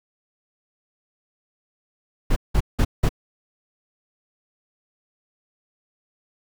brown noise bursts, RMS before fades -17 dBFS, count 4, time 2.3-3.092 s, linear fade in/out 10 ms, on 63 ms, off 180 ms, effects none

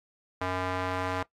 square tone with band-pass filter, 92 Hz, F#2, 9 cents flat, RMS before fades -31 dBFS, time 0.41-1.23 s, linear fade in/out 5 ms, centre 1100 Hz, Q 0.92, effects noise-tail reverb RT60 0.1 s tail -19 dB re dry + AAC 64 kbps

